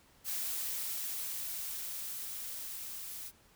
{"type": "noise with level ramp", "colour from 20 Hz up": "blue", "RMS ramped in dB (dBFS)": [-36, -44], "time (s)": [0.24, 3.32], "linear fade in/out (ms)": 50, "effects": ["pink hiss -64 dBFS RMS until 3.55 s"]}